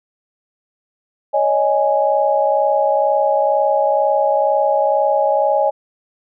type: chord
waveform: sine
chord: C# suspended second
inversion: none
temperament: equal with one note detuned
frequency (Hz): 560.2 / 622.3 / 830.6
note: C#5 / D#5 / G#5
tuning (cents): +18 / 0 / 0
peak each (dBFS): -17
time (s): 1.33-5.71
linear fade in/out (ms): 20
effects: none